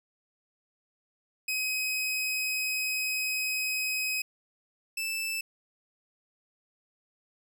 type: tone pair in turn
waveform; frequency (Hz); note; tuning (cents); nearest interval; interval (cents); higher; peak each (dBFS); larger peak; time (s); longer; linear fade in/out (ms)
sawtooth; 2530 / 2640; D#7 / E7; +28 / +2; minor second; 74; second; -25 / -27; first; 1.48-4.22 / 4.97-5.41; first; 5
effects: none

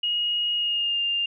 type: tone with pitch glide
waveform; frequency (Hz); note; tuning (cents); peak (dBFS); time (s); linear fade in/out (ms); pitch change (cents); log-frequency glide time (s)
sine; 2879 to 2802; F#7 to F7; -48 to +5; -22; 0.03-1.26; 5; -47; 0.55-1.01
effects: none

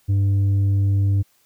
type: tone with tanh clipping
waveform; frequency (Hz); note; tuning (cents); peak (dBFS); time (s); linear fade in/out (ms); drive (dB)
sine; 98.9; G2; +16; -16; 0.08-1.23; 20; 4
effects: white hiss -61 dBFS RMS until 1.45 s

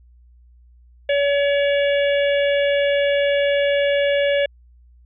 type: harmonic tone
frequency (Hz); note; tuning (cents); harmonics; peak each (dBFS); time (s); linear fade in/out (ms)
567; C#5; +39; 1 / 3 / 4 / 5 / 6; -16 / -26 / -28 / -30 / -32; 1.09-4.46; 5
effects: added 60 Hz sine -47 dBFS peak until 5.05 s

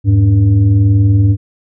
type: tone with frequency modulation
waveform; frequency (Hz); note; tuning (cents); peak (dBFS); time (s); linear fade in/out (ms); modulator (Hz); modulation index
sine; 103.8; G#2; 0; -6; 0.04-1.37; 50; 187; 0.55
effects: none

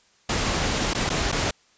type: noise with dropouts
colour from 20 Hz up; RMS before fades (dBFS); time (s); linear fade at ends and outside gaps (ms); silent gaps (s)
pink; -24; 0.29-1.51; 5; 0.936-0.948 / 1.094-1.1 / 1.318-1.324
effects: white hiss -60 dBFS RMS until 1.77 s + resampled to 16000 Hz

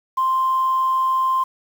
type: tone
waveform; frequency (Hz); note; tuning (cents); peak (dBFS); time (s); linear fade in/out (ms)
sine; 1046.5; C6; 0; -15; 0.17-1.44; 10
effects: tanh soft clip ceiling -12 dBFS + 7-bit

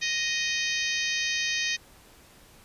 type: harmonic tone with a mistuned harmonic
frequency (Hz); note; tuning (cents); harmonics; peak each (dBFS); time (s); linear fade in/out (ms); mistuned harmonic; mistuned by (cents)
622.3; D#5; 0; 3 / 4 / 5 / 6 / 7 / 8 / 9 / 10; -31 / -31 / -35 / -34 / -37 / -37 / -39 / -36; 0.01-1.77; 20; 7; +22
effects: pink hiss -54 dBFS RMS until 2.64 s + resampled to 32000 Hz

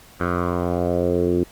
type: tone with low-pass filter sweep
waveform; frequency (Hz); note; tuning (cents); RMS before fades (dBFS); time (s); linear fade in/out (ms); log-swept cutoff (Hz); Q
10% pulse; 88; F2; +14; -21; 0.2-1.44; 5; 1500 to 340; 3.2
effects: pink hiss -48 dBFS RMS until 1.51 s + Opus 48 kbps

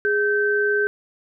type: tone pair together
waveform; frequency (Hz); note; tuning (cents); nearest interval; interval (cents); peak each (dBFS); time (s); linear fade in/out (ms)
sine; 413.9 / 1547; G#4 / G6; -6 / -23; octave + major seventh; 2283; -20; 0.05-0.87; 0
effects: none

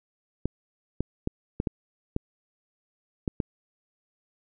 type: clicks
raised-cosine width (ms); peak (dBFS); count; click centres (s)
3; -13; 8; 0.456 / 1.006 / 1.274 / 1.601 / 1.672 / 2.164 / 3.278 / 3.402
effects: none

